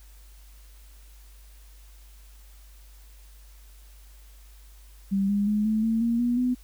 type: tone with pitch steps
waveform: sine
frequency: 196 / 202.9 / 210.1 / 217.5 / 225.1 / 233.1 / 241.3 / 249.8 Hz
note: G3 / G#3 / G#3 / A3 / A3 / A#3 / B3 / B3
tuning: 0 / -40 / +20 / -20 / +40 / 0 / -40 / +20 cents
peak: -21 dBFS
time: 5.11-6.55 s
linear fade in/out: 20 ms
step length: 180 ms
effects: added 50 Hz sine -47 dBFS peak until 6.63 s + white hiss -58 dBFS RMS until 6.63 s